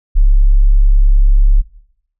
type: tone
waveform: sine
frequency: 34.65 Hz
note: C#1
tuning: in tune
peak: -5 dBFS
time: 0.15-1.62 s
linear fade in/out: 20 ms
effects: noise-tail reverb RT60 0.8 s tail -18 dB re dry